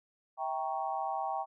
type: chord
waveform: sine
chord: E diminished seventh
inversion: none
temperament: equal with one note detuned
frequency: 649.8 / 784 / 932.3 / 1108.7 Hz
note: E5 / G5 / Bb5 / Db6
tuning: -25 / 0 / 0 / 0 cents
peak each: -40 / -34 / -39 / -40 dBFS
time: 0.37-1.46 s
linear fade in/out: 50 ms
effects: none